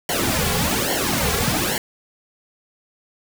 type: noise with flanger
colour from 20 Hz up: pink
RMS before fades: -21 dBFS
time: 0.09-1.78 s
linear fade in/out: 2 ms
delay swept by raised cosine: 0.8 to 3.3 ms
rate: 1.2 Hz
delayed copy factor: -1
effects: none